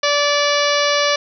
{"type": "harmonic tone", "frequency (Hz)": 580, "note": "D5", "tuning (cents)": -22, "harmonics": [1, 2, 3, 4, 5, 6, 7, 8, 9, 10], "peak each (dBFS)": [-18, -21, -23, -24, -25, -26, -26, -27, -28, -28], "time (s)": [0.03, 1.16], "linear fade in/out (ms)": 5, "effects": []}